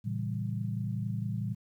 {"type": "chord", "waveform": "sine", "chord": "A# diminished seventh", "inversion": "none", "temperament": "equal with one note detuned", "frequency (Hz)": [114.14, 138.59, 164.81, 196], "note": ["A#2", "C#3", "E3", "G3"], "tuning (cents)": [-36, 0, 0, 0], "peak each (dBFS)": [-33, -39, -39, -37], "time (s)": [0.04, 1.55], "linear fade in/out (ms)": 20, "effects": ["11-bit"]}